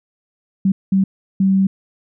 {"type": "tone bursts at uneven times", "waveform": "sine", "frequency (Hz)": 192.6, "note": "G3", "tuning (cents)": -30, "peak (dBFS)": -11, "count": 3, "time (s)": [[0.65, 0.72], [0.92, 1.04], [1.4, 1.67]], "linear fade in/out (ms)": 5, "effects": []}